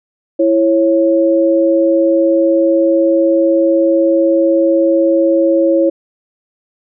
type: tone pair together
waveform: sine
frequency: 332 / 548 Hz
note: E4 / C#5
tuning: +12 / -20 cents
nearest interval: major sixth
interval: 868 cents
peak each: -11 dBFS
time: 0.39-5.9 s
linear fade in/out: 10 ms
effects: none